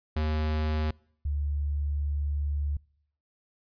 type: tone pair in turn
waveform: square / sine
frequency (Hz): 77.2 / 72.42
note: D#2 / D2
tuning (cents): -13 / -24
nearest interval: minor second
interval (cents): 111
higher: first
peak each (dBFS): -26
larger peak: neither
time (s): 0.16-0.91 / 1.25-2.77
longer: second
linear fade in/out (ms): 5
effects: noise-tail reverb RT60 0.7 s tail -26 dB re dry + resampled to 11025 Hz